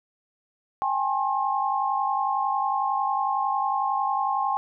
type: tone cluster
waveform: sine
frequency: 794 / 845 / 1070 Hz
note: G5 / G#5 / C6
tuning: +22 / +30 / +38 cents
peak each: -26 / -28 / -26 dBFS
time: 0.82-4.57 s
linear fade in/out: 0 ms
effects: none